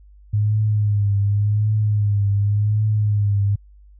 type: tone with vibrato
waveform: sine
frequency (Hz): 103.83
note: G#2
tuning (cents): 0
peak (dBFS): -15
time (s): 0.33-3.56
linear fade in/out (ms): 10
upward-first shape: triangle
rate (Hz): 0.89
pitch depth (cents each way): 65
effects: added 50 Hz sine -44 dBFS peak until 3.99 s